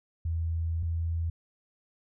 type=tone pair in turn; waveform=sine; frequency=82.41 / 82.98 Hz; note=E2 / E2; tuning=0 / +12 cents; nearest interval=unison; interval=12 cents; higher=second; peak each=-27 dBFS; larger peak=neither; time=0.25-0.83 / 0.83-1.3 s; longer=first; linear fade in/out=5 ms; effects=none